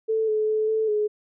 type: tone with pitch steps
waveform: sine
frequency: 442 / 430.4 / 432.9 / 439 / 421.8 Hz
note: A4 / A4 / A4 / A4 / G#4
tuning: +8 / -38 / -28 / -4 / +27 cents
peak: -20 dBFS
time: 0.08-1.08 s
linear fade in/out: 20 ms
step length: 200 ms
effects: none